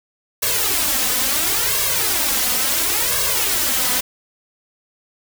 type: noise with flanger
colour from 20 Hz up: white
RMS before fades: -19 dBFS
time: 0.42-4.01 s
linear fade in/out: 10 ms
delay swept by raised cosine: 1.8 to 4 ms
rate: 0.72 Hz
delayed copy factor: +0.85
effects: none